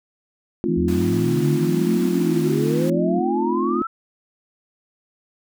sine chord, F dominant seventh, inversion first, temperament equal, 220 / 261.6 / 311.1 / 349.2 Hz, A3 / C4 / Eb4 / F4, 0 / 0 / 0 / 0 cents, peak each -25 / -25 / -28 / -22 dBFS, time 0.64-3.82 s, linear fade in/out 0 ms
sine tone with vibrato, 164.81 Hz, E3, in tune, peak -22 dBFS, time 0.68-3.2 s, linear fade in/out 10 ms, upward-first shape triangle, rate 0.91 Hz, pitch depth 220 cents each way
sine exponential sweep, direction up, 74.9 to 1354 Hz, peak -24 dBFS, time 0.77-3.87 s, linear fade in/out 5 ms
pink high-pass noise, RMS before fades -38 dBFS, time 0.88-2.9 s, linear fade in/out 2 ms, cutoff 600 Hz, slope 24 dB/octave
effects none

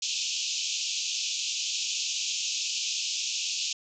white band-pass noise, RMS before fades -31 dBFS, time 0.02-3.73 s, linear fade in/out 5 ms, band 2500 to 7100 Hz, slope 96 dB/octave, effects none

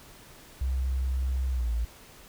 sine tone with pitch glide, 65 to 57.24 Hz, C2 to A#1, -11 to -31 cents, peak -25 dBFS, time 0.61-1.85 s, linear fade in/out 5 ms, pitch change -220 cents, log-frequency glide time 1.51-1.7 s, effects pink hiss -51 dBFS RMS until 2.28 s

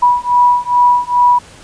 sine beating tone pair, 976 / 978.4 Hz, B5 / B5, -21 / -16 cents, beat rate 2.4 Hz, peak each -11 dBFS, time 0.02-1.39 s, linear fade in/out 10 ms, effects pink hiss -39 dBFS RMS until 1.63 s + resampled to 22050 Hz

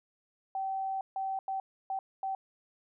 sine tone bursts at uneven times, 771 Hz, G5, 29 cents flat, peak -31 dBFS, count 5, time 0.55-1.01 / 1.16-1.39 / 1.48-1.6 / 1.9-1.99 / 2.23-2.35 s, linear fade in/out 2 ms, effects none

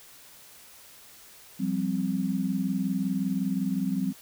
sine chord, F suspended second, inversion none, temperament equal with one note detuned, 176.34 / 196 / 261.6 Hz, F3 / G3 / C4, +17 / 0 / 0 cents, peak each -31 / -28 / -30 dBFS, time 1.59-4.13 s, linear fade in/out 20 ms, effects white hiss -51 dBFS RMS until 4.21 s

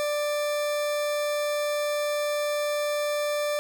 40% pulse tone, 590 Hz, D5, 8 cents sharp, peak -24 dBFS, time 0-3.59 s, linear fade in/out 0 ms, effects none

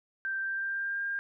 sine tone with pitch glide, 1568 to 1604.7 Hz, G6 to G6, 0 to +40 cents, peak -30 dBFS, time 0.25-1.19 s, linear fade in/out 0 ms, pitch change +40 cents, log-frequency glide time 0.39-1.03 s, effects none

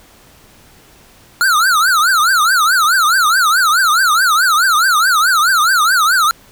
square tone with vibrato, 1375 Hz, F6, 27 cents flat, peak -10 dBFS, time 1.41-6.31 s, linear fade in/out 0 ms, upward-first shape triangle, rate 4.7 Hz, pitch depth 270 cents each way, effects pink hiss -45 dBFS RMS until 6.51 s

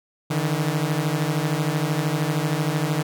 sawtooth beating tone pair, 146.83 / 159.83 Hz, D3 / D#3, 0 / +47 cents, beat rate 13 Hz, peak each -20 dBFS, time 0.3-3.03 s, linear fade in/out 10 ms, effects none

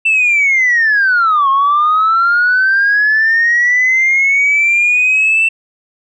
sine linear two-way sweep, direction down then up, 2680 to 1073 to 2680 Hz, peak -7 dBFS, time 0.05-5.49 s, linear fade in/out 10 ms, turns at 1.49 s, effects tanh soft clip ceiling -5 dBFS

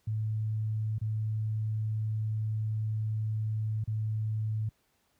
sine tone with dropouts, 108.7 Hz, A2, 21 cents flat, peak -28 dBFS, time 0.07-4.69 s, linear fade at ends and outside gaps 5 ms, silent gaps 0.983-1.013 / 3.839-3.875 s, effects pink hiss -72 dBFS RMS until 5.19 s + high-pass 60 Hz 12 dB/octave

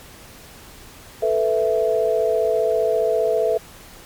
sine chord, A suspended second, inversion none, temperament just, 440 / 495 / 660 Hz, A4 / B4 / E5, 0 / +4 / +2 cents, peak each -20 / -22 / -20 dBFS, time 1.22-3.58 s, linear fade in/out 10 ms, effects pink hiss -43 dBFS RMS until 4.05 s + MP3 96 kbps

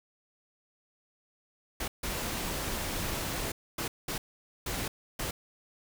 pink noise bursts at uneven times, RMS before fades -34 dBFS, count 6, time 1.8-1.88 / 2.03-3.52 / 3.78-3.88 / 4.08-4.18 / 4.66-4.88 / 5.19-5.31 s, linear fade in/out 5 ms, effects none

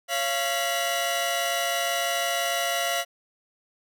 sawtooth tone cluster, 553 / 687 / 1938 / 2930 Hz, C#5 / F5 / B6 / F#7, -4 / -29 / -33 / -18 cents, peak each -29 / -23 / -28 / -28 dBFS, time 0.08-3.05 s, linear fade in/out 50 ms, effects none

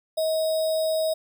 sine tone with sample-and-hold, 636 Hz, D#5, 38 cents sharp, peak -21 dBFS, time 0.17-1.14 s, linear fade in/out 10 ms, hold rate 4410 Hz, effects none

